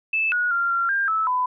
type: tone with pitch steps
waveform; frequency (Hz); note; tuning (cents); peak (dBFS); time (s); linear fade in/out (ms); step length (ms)
sine; 2627 / 1454 / 1387 / 1376 / 1598 / 1307 / 1002; E7 / F#6 / F6 / F6 / G6 / E6 / B5; -7 / -31 / -12 / -26 / +33 / -15 / +25; -19; 0.13-1.46; 5; 190
effects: none